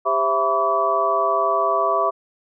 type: tone cluster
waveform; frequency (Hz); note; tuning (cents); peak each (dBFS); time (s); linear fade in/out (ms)
sine; 399.3 / 531 / 665 / 989 / 1145; G4 / C5 / E5 / B5 / D6; +32 / +25 / +15 / +2 / -44; -26 / -29 / -21 / -25 / -20; 0.05-2.11; 20
effects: none